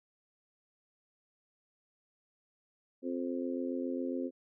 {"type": "harmonic tone", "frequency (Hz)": 87.31, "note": "F2", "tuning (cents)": 0, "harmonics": [3, 4, 5, 6], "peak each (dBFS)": [-35, -39, -43, -41], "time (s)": [3.02, 4.31], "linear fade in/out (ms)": 50, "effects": []}